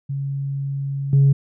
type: tone with level steps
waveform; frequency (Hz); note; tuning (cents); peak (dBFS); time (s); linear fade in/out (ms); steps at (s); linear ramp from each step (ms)
sine; 138.59; C#3; 0; -22 / -9; 0.09-1.33; 10; 1.13; 2
effects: tanh soft clip ceiling -8 dBFS